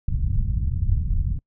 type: low-pass noise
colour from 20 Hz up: pink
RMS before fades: -22 dBFS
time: 0.08-1.39 s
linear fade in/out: 5 ms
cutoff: 130 Hz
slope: 24 dB/octave
effects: noise-tail reverb RT60 0.1 s tail -25 dB re dry